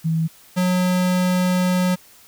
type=tone pair in turn; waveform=sine / square; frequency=162 / 181.84 Hz; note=E3 / F#3; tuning=-30 / -30 cents; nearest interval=major second; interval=200 cents; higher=second; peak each=-17 dBFS; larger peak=neither; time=0.04-0.28 / 0.56-1.96 s; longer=second; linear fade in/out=20 ms; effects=white hiss -49 dBFS RMS until 2.27 s